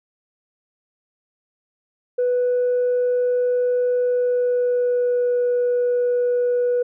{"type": "tone with pitch glide", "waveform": "sine", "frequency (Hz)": [493.9, 489.1], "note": ["B4", "B4"], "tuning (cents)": [0, -17], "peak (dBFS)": -15, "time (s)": [2.18, 6.83], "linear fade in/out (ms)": 10, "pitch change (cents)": -17, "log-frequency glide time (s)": [3.97, 5.37], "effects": ["tanh soft clip ceiling -14 dBFS"]}